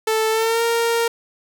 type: tone with pitch glide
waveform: sawtooth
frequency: 440 to 464 Hz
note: A4 to A#4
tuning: 0 to -8 cents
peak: -13 dBFS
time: 0.07-1.08 s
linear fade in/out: 5 ms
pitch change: +92 cents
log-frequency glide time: 0.3-0.63 s
effects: none